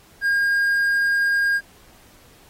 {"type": "tone", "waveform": "triangle", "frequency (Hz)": 1619, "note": "G#6", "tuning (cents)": -45, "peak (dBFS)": -15, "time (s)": [0.21, 1.61], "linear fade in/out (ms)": 50, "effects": ["pink hiss -52 dBFS RMS until 2.49 s", "AAC 48 kbps"]}